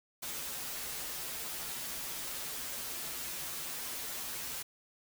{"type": "noise with comb filter", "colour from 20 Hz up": "white", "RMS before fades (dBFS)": -40, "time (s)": [0.22, 4.63], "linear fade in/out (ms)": 10, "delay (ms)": 10, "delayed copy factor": -0.8, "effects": []}